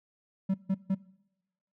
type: tone bursts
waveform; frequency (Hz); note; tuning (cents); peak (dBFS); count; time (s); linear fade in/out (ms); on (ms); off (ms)
triangle; 191.7; G3; -38; -22; 3; 0.49-0.949; 10; 53; 150
effects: noise-tail reverb RT60 0.9 s tail -22 dB re dry